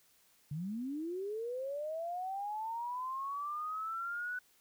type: linear sweep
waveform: sine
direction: up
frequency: 139.2 to 1495 Hz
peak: -36 dBFS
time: 0.51-4.39 s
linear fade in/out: 5 ms
effects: white hiss -68 dBFS RMS until 4.6 s